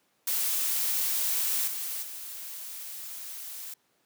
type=noise with level steps; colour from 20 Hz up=blue; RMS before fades=-28 / -34 / -40 dBFS; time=0.27-3.74 s; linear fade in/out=5 ms; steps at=1.67 / 2.02 s; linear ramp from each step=10 ms; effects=pink hiss -70 dBFS RMS until 4.05 s + high-pass 200 Hz 12 dB/octave